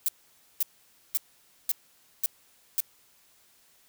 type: noise bursts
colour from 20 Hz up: violet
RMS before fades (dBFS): -25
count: 6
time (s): 0.06-2.804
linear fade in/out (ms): 0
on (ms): 24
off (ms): 520
effects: white hiss -62 dBFS RMS until 3.88 s